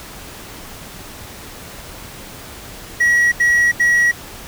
triangle tone bursts, 1917 Hz, A#6, 48 cents sharp, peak -9 dBFS, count 3, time 3-4.116 s, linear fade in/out 10 ms, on 320 ms, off 78 ms, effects pink hiss -35 dBFS RMS until 4.47 s

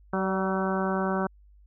harmonic tone with a mistuned harmonic, 190 Hz, F#3, 46 cents sharp, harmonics 1 / 2 / 3 / 4 / 5 / 6 / 7 / 8, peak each -28 / -31 / -33 / -34 / -35 / -36 / -36 / -37 dBFS, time 0.13-1.27 s, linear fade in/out 5 ms, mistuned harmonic 3, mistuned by +22 cents, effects added 50 Hz sine -52 dBFS peak until 1.66 s

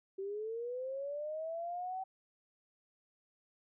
sine linear sweep, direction up, 381.1 to 766 Hz, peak -37 dBFS, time 0.18-2.04 s, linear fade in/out 10 ms, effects none

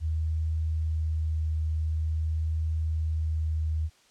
sine tone with vibrato, 79 Hz, D#2, 27 cents sharp, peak -25 dBFS, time 0-3.9 s, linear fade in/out 50 ms, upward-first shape triangle, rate 0.47 Hz, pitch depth 11 cents each way, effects white hiss -61 dBFS RMS until 4.1 s + low-pass 7000 Hz 12 dB/octave

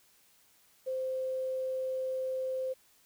sine tone with quantisation, 520 Hz, C5, 11 cents flat, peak -31 dBFS, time 0.86-2.74 s, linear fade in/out 20 ms, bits 10, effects white hiss -65 dBFS RMS until 3.05 s

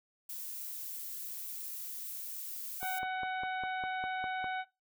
violet noise, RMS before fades -42 dBFS, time 0.29-2.99 s, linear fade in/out 5 ms
harmonic tone, 748 Hz, F#5, 19 cents sharp, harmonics 1 / 2 / 3 / 4 / 5, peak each -35 / -38 / -44 / -53 / -51 dBFS, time 2.8-4.65 s, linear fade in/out 50 ms
click train, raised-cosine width 1 ms, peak -29 dBFS, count 9, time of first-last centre 2.83-4.443 s, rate 4.96 Hz
effects noise-tail reverb RT60 0.2 s tail -17 dB re dry

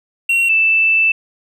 triangle / sine tone pair in turn, 2735 / 2646 Hz, F7 / E7, -37 / +6 cents, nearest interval minor second, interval 57 cents, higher first, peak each -10 dBFS, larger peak neither, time 0.29-0.49 / 0.49-1.12 s, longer second, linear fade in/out 5 ms, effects none

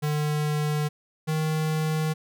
square tone pair in turn, 150.1 / 156.36 Hz, D3 / D#3, +38 / +9 cents, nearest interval minor second, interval 71 cents, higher second, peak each -24 dBFS, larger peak neither, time 0.02-0.89 / 1.27-2.14 s, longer neither, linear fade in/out 20 ms, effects none

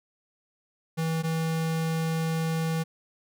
square tone pair in turn, 162.1 / 162.1 Hz, E3 / E3, -29 / -29 cents, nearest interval unison, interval 0 cents, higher neither, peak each -26 dBFS, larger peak neither, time 0.97-1.23 / 1.23-2.84 s, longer second, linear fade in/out 20 ms, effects none

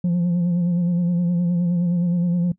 sine tone with vibrato, 174.61 Hz, F3, in tune, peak -14 dBFS, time 0.04-2.52 s, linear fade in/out 5 ms, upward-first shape sine, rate 9.6 Hz, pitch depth 42 cents each way, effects noise-tail reverb RT60 0.1 s tail -20 dB re dry + tanh soft clip ceiling -16 dBFS

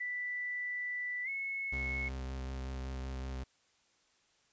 sine tone with pitch glide, 1975.5 to 2192 Hz, B6 to C#7, 0 to -20 cents, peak -35 dBFS, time 0-2.09 s, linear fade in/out 10 ms, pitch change +180 cents, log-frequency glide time 1.24-1.29 s
40% pulse tone with vibrato, 65.41 Hz, C2, in tune, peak -37 dBFS, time 1.72-3.44 s, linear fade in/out 10 ms, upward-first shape sine, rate 5.3 Hz, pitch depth 16 cents each way
effects white hiss -71 dBFS RMS until 4.52 s + resampled to 16000 Hz

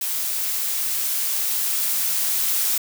blue noise with level ramp, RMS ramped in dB -25 to -21 dBFS, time 0.01-2.78 s, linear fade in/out 5 ms, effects none

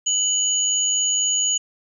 sine tone pair together, 2978 / 6802 Hz, F#7 / G#8, +11 / +40 cents, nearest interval octave + major second, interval 1429 cents, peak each -23 / -19 dBFS, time 0.06-1.58 s, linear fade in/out 10 ms, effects none

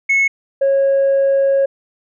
sine tone pair in turn, 2192 / 548 Hz, C#7 / C#5, -20 / -20 cents, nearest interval 2 octaves, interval 2400 cents, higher first, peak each -9 dBFS, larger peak neither, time 0.09-0.28 / 0.61-1.66 s, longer second, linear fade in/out 10 ms, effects tanh soft clip ceiling -9 dBFS

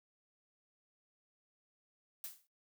blue noise with exponential decay, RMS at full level -41 dBFS, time 2.24-2.47 s, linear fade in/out 1 ms, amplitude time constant 48 ms, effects noise-tail reverb RT60 0.2 s tail -20 dB re dry

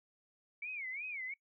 sine tone with vibrato, 2256 Hz, C#7, 30 cents sharp, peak -39 dBFS, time 0.62-1.34 s, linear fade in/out 5 ms, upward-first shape sine, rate 2.8 Hz, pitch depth 200 cents each way, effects noise-tail reverb RT60 0.1 s tail -22 dB re dry

